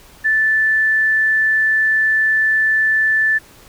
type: tone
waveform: sine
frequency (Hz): 1756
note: A6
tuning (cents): -4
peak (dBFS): -12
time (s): 0.24-3.39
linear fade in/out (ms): 20
effects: pink hiss -45 dBFS RMS until 3.68 s